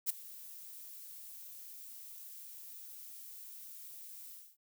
violet noise with ADSR envelope, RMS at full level -30 dBFS, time 0.06-4.57 s, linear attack 36 ms, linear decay 12 ms, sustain -20 dB, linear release 250 ms, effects none

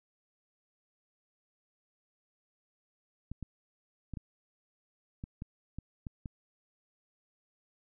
clicks, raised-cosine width 5 ms, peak -27 dBFS, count 9, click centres 3.316 / 3.427 / 4.137 / 4.172 / 5.239 / 5.421 / 5.786 / 6.068 / 6.258 s, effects none

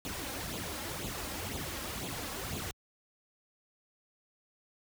pink noise with flanger, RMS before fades -38 dBFS, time 0.05-2.71 s, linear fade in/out 0 ms, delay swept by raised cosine 0.27 to 3.77 ms, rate 2 Hz, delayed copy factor +0.65, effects high-pass 60 Hz 12 dB/octave

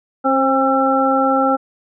harmonic tone with a mistuned harmonic, 268.4 Hz, C4, 44 cents sharp, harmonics 1 / 2 / 3 / 5, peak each -18 / -18 / -18 / -18 dBFS, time 0.24-1.57 s, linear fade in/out 20 ms, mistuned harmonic 2, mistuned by -22 cents, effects none

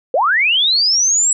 sine linear sweep, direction up, 463.8 to 7840 Hz, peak -11 dBFS, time 0.14-1.33 s, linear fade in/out 2 ms, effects none

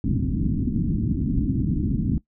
white low-pass noise, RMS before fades -23 dBFS, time 0.04-2.18 s, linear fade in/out 2 ms, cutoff 280 Hz, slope 48 dB/octave, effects noise-tail reverb RT60 0.1 s tail -19 dB re dry

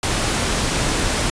pink noise, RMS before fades -20 dBFS, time 0.03-1.3 s, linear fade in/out 2 ms, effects resampled to 22050 Hz

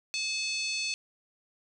harmonic tone with a mistuned harmonic, 880 Hz, A5, in tune, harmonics 3 / 4 / 5 / 6 / 7 / 8 / 9 / 10, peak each -33 / -41 / -34 / -45 / -38 / -49 / -46 / -52 dBFS, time 0.14-0.94 s, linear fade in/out 0 ms, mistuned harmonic 3, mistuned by -42 cents, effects none

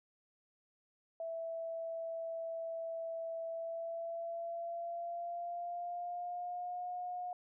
sine tone with pitch glide, 659.3 to 719 Hz, E5 to F#5, 0 to -50 cents, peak -38 dBFS, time 1.2-7.33 s, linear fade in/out 2 ms, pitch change +150 cents, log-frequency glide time 3.47-6.89 s, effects none

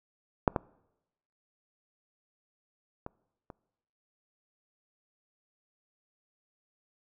clicks, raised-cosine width 1 ms, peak -7 / -13 / -24 / -30 dBFS, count 4, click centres 0.478 / 0.562 / 3.064 / 3.502 s, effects noise-tail reverb RT60 0.9 s tail -24 dB re dry

